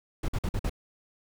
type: noise bursts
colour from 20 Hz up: brown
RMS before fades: -28 dBFS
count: 5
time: 0.23-0.696 s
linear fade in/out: 5 ms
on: 54 ms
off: 49 ms
effects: none